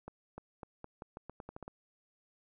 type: accelerating click train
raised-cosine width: 1 ms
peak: -30 dBFS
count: 12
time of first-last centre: 0.08-1.68 s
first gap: 300 ms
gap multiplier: 0.84
effects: none